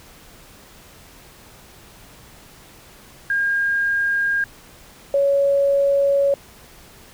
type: tone pair in turn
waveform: sine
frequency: 1616 / 558.6 Hz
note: G#6 / C#5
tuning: -48 / +13 cents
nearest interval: octave + tritone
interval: 1839 cents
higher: first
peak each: -17 / -14 dBFS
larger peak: second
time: 3.3-4.44 / 5.14-6.34 s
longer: second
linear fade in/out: 2 ms
effects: pink hiss -46 dBFS RMS until 7.13 s